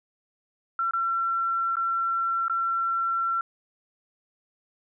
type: tone with dropouts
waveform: sine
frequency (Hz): 1355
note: E6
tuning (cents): +47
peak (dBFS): -23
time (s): 0.79-3.41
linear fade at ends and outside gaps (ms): 2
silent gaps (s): 0.91-0.935 / 1.756-1.768 / 2.482-2.497
effects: none